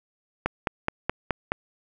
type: click train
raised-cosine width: 0.5 ms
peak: -8 dBFS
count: 6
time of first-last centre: 0.46-1.519 s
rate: 4.72 Hz
effects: none